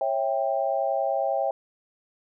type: tone cluster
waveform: sine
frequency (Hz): 548 / 658 / 790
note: C#5 / E5 / G5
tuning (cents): -20 / -3 / +13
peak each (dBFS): -27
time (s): 0.01-1.51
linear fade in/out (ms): 2
effects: none